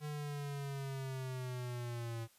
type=linear sweep; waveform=square; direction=down; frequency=150.5 to 113.5 Hz; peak=-40 dBFS; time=0-2.28 s; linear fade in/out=50 ms; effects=white hiss -67 dBFS RMS until 2.38 s + resampled to 32000 Hz